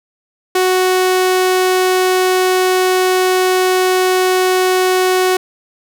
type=tone; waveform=sawtooth; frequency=370 Hz; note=F#4; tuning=in tune; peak=-7 dBFS; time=0.55-5.37 s; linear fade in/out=5 ms; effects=none